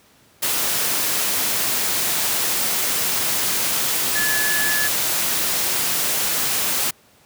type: tone in noise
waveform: sine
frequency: 1713 Hz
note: A6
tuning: 47 cents flat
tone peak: -21 dBFS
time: 4.15-4.88 s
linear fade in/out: 10 ms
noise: white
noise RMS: -21 dBFS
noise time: 0.42-6.91 s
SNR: -3 dB
effects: pink hiss -54 dBFS RMS until 7.25 s + high-pass 100 Hz 12 dB/octave